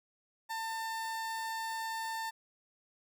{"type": "tone", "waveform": "30% pulse", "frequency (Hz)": 897, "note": "A5", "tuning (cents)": 33, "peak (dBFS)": -33, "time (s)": [0.49, 2.31], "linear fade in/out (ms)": 20, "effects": []}